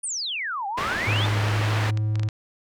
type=exponential two-way sweep; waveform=sine; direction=down then up; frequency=9760 to 768 to 3669 Hz; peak=-26 dBFS; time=0.03-1.26 s; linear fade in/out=10 ms; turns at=0.67 s
type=low-pass noise; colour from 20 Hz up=white; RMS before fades=-29 dBFS; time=0.77-1.91 s; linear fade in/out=10 ms; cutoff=2100 Hz; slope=12 dB/octave
type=tone with pitch glide; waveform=triangle; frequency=104.8 to 107.37 Hz; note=G#2 to A2; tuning=+16 to -42 cents; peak=-19 dBFS; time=1.07-2.29 s; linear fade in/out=10 ms; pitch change=+42 cents; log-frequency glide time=1.37-1.89 s
type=clicks; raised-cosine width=0.2 ms; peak=-18 dBFS; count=12; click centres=1.252 / 1.294 / 1.485 / 1.65 / 1.705 / 1.747 / 1.841 / 1.974 / 2.156 / 2.196 / 2.233 / 2.288 s
effects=none